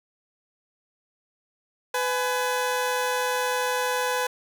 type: tone pair together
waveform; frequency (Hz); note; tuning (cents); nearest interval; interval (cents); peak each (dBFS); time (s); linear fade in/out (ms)
20% pulse; 500.7 / 842; B4 / G#5; +24 / +24; major sixth; 900; -20 / -24; 1.94-4.27; 5
effects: none